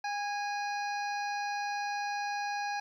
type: harmonic tone with a mistuned harmonic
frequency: 825 Hz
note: G#5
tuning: 12 cents flat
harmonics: 1 / 2 / 3 / 5 / 6 / 7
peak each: -33 / -39 / -43 / -47 / -49 / -50 dBFS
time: 0.04-2.8 s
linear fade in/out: 5 ms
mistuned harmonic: 1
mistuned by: -20 cents
effects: 11-bit